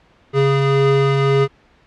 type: tone pair together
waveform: square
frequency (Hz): 137.9 / 411.9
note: C#3 / G#4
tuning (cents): -9 / -14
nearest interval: octave + perfect fifth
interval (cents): 1895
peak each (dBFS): -16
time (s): 0.33-1.48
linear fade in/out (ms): 50
effects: pink hiss -53 dBFS RMS until 1.86 s + low-pass 3000 Hz 12 dB/octave